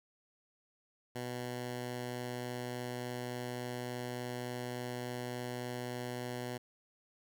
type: tone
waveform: 10% pulse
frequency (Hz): 123.47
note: B2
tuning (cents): 0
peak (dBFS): -30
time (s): 1.15-6.58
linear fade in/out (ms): 10
effects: none